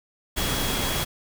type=tone in noise; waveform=sine; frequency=3322 Hz; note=G#7; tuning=in tune; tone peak=-33 dBFS; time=0.36-1.05 s; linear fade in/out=20 ms; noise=pink; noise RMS=-26 dBFS; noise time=0.36-1.05 s; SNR=-10 dB; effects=none